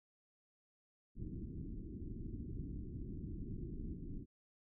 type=low-pass noise; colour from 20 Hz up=pink; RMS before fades=-45 dBFS; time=1.15-4.26 s; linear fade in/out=50 ms; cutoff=350 Hz; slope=48 dB/octave; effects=none